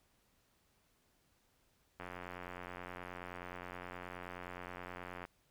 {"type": "click train", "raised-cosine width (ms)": 0.5, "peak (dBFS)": -30, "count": 292, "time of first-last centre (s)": [2, 5.251], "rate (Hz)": 89.5, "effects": ["pink hiss -74 dBFS RMS until 5.5 s"]}